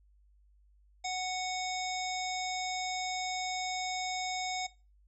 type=harmonic tone; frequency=740 Hz; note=F#5; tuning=in tune; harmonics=1 / 3 / 5 / 7 / 9 / 10; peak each=-35 / -40 / -42 / -43 / -45 / -45 dBFS; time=1.04-4.67 s; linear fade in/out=10 ms; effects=noise-tail reverb RT60 0.3 s tail -20 dB re dry + added 50 Hz sine -61 dBFS peak until 5.07 s